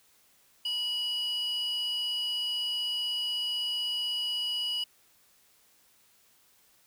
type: tone pair together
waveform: triangle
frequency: 2929 / 4921 Hz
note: F#7 / D#8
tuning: -18 / -20 cents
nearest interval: major sixth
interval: 898 cents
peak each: -27 / -34 dBFS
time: 0.65-4.84 s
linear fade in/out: 5 ms
effects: tanh soft clip ceiling -24 dBFS + white hiss -64 dBFS RMS until 6.86 s